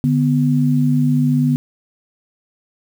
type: tone pair together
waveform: sine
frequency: 147.5 / 248.1 Hz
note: D3 / B3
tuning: +8 / +8 cents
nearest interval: major sixth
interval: 900 cents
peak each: -15 dBFS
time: 0.04-1.56 s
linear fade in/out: 0 ms
effects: 7-bit